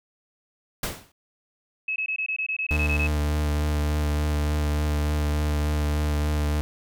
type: noise with exponential decay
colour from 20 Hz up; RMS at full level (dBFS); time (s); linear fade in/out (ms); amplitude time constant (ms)
pink; -24; 0.83-1.12; 5; 63
type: tone bursts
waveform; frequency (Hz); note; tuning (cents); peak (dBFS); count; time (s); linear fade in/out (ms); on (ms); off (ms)
sine; 2578; E7; -39; -24; 12; 1.88-3.071; 5; 80; 21
type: tone with vibrato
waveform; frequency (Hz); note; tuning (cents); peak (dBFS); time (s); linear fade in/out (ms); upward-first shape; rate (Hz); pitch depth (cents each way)
40% pulse; 74.7; D2; +30; -21; 2.71-6.61; 0; triangle; 3.4; 19
effects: none